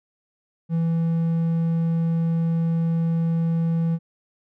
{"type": "tone", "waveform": "triangle", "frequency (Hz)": 165.5, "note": "E3", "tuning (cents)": 7, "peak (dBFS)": -17, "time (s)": [0.69, 3.99], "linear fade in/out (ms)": 50, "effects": []}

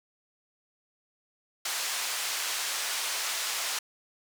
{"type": "band-pass noise", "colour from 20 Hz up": "white", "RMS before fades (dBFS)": -32, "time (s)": [1.65, 3.79], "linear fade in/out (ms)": 5, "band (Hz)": [780, 7700], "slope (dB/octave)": 12, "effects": []}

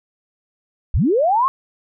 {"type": "linear sweep", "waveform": "sine", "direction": "up", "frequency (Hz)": [33.51, 1108.7], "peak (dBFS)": -13, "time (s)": [0.94, 1.48], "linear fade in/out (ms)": 0, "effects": []}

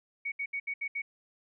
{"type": "tone bursts at uneven times", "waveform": "sine", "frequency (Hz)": 2237, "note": "C#7", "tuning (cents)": 15, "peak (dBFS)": -31, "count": 6, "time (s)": [[0.25, 0.32], [0.39, 0.46], [0.53, 0.6], [0.67, 0.74], [0.81, 0.88], [0.95, 1.02]], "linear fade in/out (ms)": 10, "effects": []}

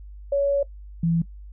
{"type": "tone pair in turn", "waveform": "sine", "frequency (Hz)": [562, 167.08], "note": ["C#5", "E3"], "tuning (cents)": [24, 24], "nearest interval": "octave + major sixth", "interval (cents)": 2100, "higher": "first", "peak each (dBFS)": -18, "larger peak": "neither", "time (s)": [[0.32, 0.63], [1.03, 1.22]], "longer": "first", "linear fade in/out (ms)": 5, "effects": ["noise-tail reverb RT60 0.1 s tail -19 dB re dry", "added 50 Hz sine -38 dBFS peak until 1.52 s"]}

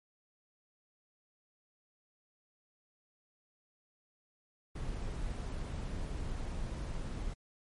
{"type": "noise", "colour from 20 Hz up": "brown", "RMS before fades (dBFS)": -38, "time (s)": [4.75, 7.34], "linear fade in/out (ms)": 10, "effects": ["MP3 48 kbps"]}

